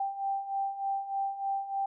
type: beating tone pair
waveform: sine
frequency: 784 / 787.3 Hz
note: G5 / G5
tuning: 0 / +7 cents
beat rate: 3.3 Hz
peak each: -36 / -31 dBFS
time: 0-1.86 s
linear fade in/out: 5 ms
effects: none